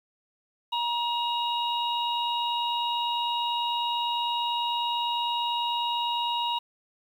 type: harmonic tone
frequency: 949 Hz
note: A#5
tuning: 31 cents sharp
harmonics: 1 / 3 / 4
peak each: -27 / -32 / -33 dBFS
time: 0.72-6.59 s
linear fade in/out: 10 ms
effects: 9-bit